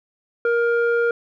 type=tone with low-pass filter; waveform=square; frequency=470 Hz; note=A#4; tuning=14 cents sharp; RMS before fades=-19 dBFS; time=0.45-1.11 s; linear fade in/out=2 ms; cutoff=1200 Hz; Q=3.3; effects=none